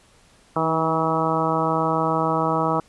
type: harmonic tone with a mistuned harmonic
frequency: 161.2 Hz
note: E3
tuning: 38 cents flat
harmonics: 1 / 2 / 3 / 4 / 5 / 6 / 7 / 8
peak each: -27 / -27 / -27 / -27 / -27 / -27 / -27 / -27 dBFS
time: 0.56-2.8 s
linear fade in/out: 2 ms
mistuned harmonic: 2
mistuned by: -23 cents
effects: pink hiss -55 dBFS RMS until 2.88 s + resampled to 24000 Hz